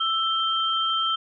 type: tone pair together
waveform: sine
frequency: 1323 / 3147 Hz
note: E6 / G7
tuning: +6 / +6 cents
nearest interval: octave + minor third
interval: 1500 cents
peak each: -24 dBFS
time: 0-1.16 s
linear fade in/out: 10 ms
effects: none